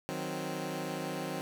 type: chord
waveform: 15% pulse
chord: C diminished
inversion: first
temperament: equal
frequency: 155.56 / 185 / 261.6 Hz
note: Eb3 / Gb3 / C4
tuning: 0 / 0 / 0 cents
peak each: -33 dBFS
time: 0.09-1.41 s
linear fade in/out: 0 ms
effects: none